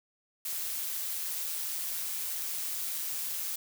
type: noise with amplitude modulation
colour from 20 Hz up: blue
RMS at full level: -33 dBFS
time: 0.45-3.56 s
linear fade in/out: 5 ms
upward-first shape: sine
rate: 165 Hz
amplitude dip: 40%
effects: none